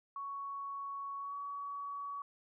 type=tone with pitch glide; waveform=sine; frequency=1114 to 1130.9 Hz; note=C#6 to C#6; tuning=+8 to +34 cents; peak=-39 dBFS; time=0.16-2.22 s; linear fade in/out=2 ms; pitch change=+26 cents; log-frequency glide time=1.19-1.34 s; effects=none